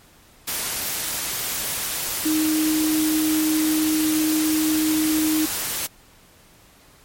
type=tone in noise; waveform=sine; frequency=311.3 Hz; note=D#4; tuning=1 cent sharp; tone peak=-18 dBFS; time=2.25-5.46 s; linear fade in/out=10 ms; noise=white; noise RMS=-26 dBFS; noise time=0.47-5.87 s; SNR=+5 dB; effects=pink hiss -52 dBFS RMS until 7.04 s + MP3 64 kbps